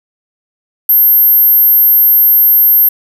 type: tone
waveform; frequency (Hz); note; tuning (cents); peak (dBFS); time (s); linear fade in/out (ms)
sine; 12780; G9; +32; -4; 0.89-2.89; 5
effects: none